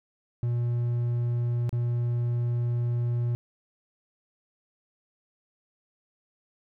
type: tone with dropouts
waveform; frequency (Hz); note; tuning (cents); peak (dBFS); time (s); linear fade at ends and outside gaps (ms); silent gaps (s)
triangle; 119.8; A#2; +48; -22; 0.43-3.35; 0; 1.693-1.728
effects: none